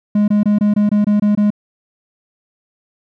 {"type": "tone bursts", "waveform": "triangle", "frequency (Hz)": 207.7, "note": "G#3", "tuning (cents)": 0, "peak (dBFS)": -8, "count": 9, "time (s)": [0.15, 1.504], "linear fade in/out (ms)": 5, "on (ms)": 130, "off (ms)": 23, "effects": []}